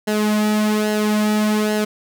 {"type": "tone with flanger", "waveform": "sawtooth", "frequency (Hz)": 212.3, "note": "G#3", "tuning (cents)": 38, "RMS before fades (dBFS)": -18, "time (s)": [0.07, 1.85], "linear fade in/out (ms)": 10, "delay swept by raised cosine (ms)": [0.84, 2.84], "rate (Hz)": 1.2, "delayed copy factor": -0.65, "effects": []}